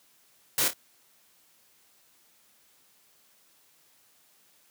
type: noise with echo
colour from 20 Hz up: white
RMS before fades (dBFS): -25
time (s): 0.58-0.68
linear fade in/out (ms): 2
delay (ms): 27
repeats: 2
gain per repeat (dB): -9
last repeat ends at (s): 0.734
effects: white hiss -63 dBFS RMS until 4.7 s + high-pass 100 Hz 12 dB/octave